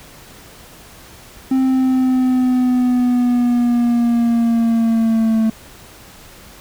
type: linear sweep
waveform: triangle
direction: down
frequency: 263.4 to 221 Hz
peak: -10 dBFS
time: 1.51-5.5 s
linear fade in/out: 5 ms
effects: pink hiss -41 dBFS RMS until 6.6 s